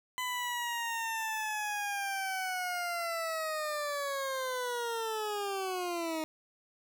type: linear sweep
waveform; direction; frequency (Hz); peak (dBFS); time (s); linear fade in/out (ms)
20% pulse; down; 1009 to 311.1; -28; 0.18-6.24; 0
effects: none